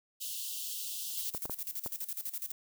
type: high-pass noise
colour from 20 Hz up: white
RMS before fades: -39 dBFS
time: 0.2-1.31 s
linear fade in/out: 20 ms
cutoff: 2800 Hz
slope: 96 dB/octave
type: noise with tremolo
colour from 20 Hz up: violet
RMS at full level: -37 dBFS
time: 1.17-2.52 s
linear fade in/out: 5 ms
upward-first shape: square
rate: 12 Hz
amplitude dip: 80%
type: clicks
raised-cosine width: 1 ms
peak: -26 dBFS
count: 4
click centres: 1.348 / 1.455 / 1.497 / 1.862 s
effects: none